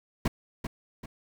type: noise with echo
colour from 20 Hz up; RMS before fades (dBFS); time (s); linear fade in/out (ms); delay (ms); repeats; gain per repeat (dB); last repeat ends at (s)
brown; -25; 0.25-0.28; 5; 390; 2; -8; 1.06
effects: none